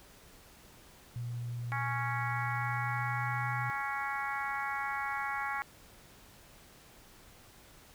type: tone with pitch glide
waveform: sine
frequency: 119.9 to 123.63 Hz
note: A#2 to B2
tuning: +49 to +2 cents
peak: -35 dBFS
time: 1.16-3.7 s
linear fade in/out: 0 ms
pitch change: +53 cents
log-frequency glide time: 2.22-3.48 s
type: harmonic tone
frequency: 277.2 Hz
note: C#4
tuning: in tune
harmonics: 3 / 4 / 5 / 6 / 7 / 8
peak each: -38 / -39 / -40 / -41 / -41 / -42 dBFS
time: 1.72-5.62 s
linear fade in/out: 0 ms
effects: pink hiss -57 dBFS RMS until 7.94 s